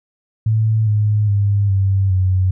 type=tone with pitch steps; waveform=sine; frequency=110 / 105.52 / 101.22 / 97.1 / 93.14 Hz; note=A2 / G#2 / G#2 / G2 / F#2; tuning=0 / +28 / -44 / -16 / +12 cents; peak=-12 dBFS; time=0.46-2.51 s; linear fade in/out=5 ms; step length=410 ms; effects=none